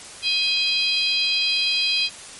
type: harmonic tone with a mistuned harmonic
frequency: 808 Hz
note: G#5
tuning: 48 cents flat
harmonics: 3 / 4 / 5 / 6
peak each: -24 / -24 / -24 / -24 dBFS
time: 0.22-2.1 s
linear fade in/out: 50 ms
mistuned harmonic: 3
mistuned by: +62 cents
effects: white hiss -39 dBFS RMS until 2.39 s + MP3 48 kbps